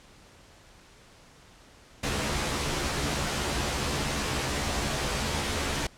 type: noise with comb filter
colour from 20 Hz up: pink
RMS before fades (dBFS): -29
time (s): 2.03-5.87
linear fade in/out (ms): 5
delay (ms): 14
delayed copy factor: +0.85
effects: pink hiss -54 dBFS RMS until 5.97 s + low-pass 8000 Hz 12 dB/octave